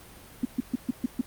sine tone bursts, 248.5 Hz, B3, 11 cents sharp, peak -21 dBFS, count 6, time 0.43-1.212 s, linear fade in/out 5 ms, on 22 ms, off 130 ms, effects pink hiss -49 dBFS RMS until 1.26 s + Opus 32 kbps

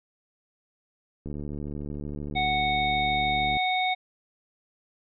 click train, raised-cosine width 3 ms, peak -23 dBFS, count 170, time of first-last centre 1.26-3.569 s, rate 73.2 Hz
harmonic tone, 740 Hz, F#5, in tune, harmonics 1 / 3 / 5, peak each -25 / -28 / -31 dBFS, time 2.35-3.95 s, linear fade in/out 20 ms
effects none

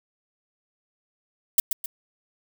violet noise with echo, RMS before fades -17 dBFS, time 1.58-1.6 s, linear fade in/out 2 ms, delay 130 ms, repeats 2, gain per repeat -7 dB, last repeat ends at 1.86 s, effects none

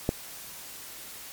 click, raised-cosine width 2 ms, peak -10 dBFS, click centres 0.091 s, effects white hiss -43 dBFS RMS until 1.32 s + MP3 96 kbps

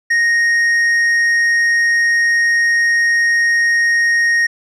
sine tone with tanh clipping, 1864.7 Hz, A#6, in tune, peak -12 dBFS, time 0.1-4.47 s, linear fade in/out 10 ms, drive 6 dB, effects none

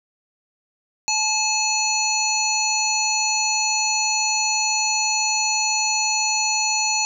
harmonic tone, 862 Hz, A5, 36 cents flat, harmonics 1 / 3 / 5 / 7 / 8, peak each -25 / -25 / -25 / -25 / -25 dBFS, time 1.08-7.05 s, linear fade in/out 0 ms, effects none

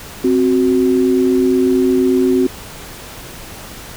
sine tone pair together, 261.6 / 370 Hz, C4 / F#4, 0 / 0 cents, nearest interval tritone, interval 600 cents, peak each -13 dBFS, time 0.24-2.47 s, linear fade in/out 5 ms, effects pink hiss -33 dBFS RMS until 3.96 s

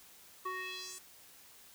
square tone with band-pass filter sweep, 371.4 Hz, F#4, 7 cents sharp, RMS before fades -42 dBFS, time 0.45-0.99 s, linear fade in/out 10 ms, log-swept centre 1100 to 9100 Hz, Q 2.6, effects white hiss -58 dBFS RMS until 1.74 s

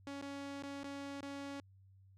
sawtooth tone with dropouts, 279.7 Hz, C#4, 16 cents sharp, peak -39 dBFS, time 0.07-1.6 s, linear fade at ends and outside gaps 0 ms, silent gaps 0.214-0.224 / 0.624-0.635 / 0.833-0.842 / 1.207-1.229 s, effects added 96 Hz sine -60 dBFS peak until 2.17 s + low-pass 7000 Hz 12 dB/octave

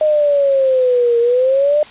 sine exponential two-way sweep, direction down then up, 620 to 465.4 to 607 Hz, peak -10 dBFS, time 0.01-1.83 s, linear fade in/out 2 ms, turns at 1.19 s, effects white hiss -37 dBFS RMS until 1.9 s + resampled to 8000 Hz

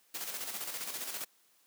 white noise with tremolo, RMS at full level -38 dBFS, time 0.14-1.25 s, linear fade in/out 10 ms, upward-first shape square, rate 15 Hz, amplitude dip 45%, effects white hiss -68 dBFS RMS until 1.66 s + high-pass 200 Hz 12 dB/octave

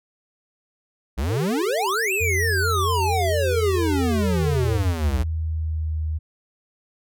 square exponential two-way sweep, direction up then down, 58.27 to 2726 to 58.27 Hz, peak -22 dBFS, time 1.17-5.24 s, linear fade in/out 20 ms, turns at 2.13 s
sine tone with vibrato, 416.3 Hz, G#4, 4 cents sharp, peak -26 dBFS, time 1.27-4.8 s, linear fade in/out 50 ms, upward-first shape sine, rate 4.4 Hz, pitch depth 170 cents each way
sine tone with pitch glide, 87.31 to 78.23 Hz, F2 to D#2, 0 to +10 cents, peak -22 dBFS, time 2.2-6.19 s, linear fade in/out 20 ms, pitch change -190 cents, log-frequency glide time 2.9-5.99 s
effects none

